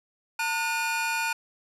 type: tone cluster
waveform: 45% pulse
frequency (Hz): 903 / 1449 / 2443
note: A5 / F#6 / D#7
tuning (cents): +45 / -37 / -32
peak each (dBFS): -30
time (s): 0.39-1.33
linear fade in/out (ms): 5
effects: low-pass 12000 Hz 12 dB/octave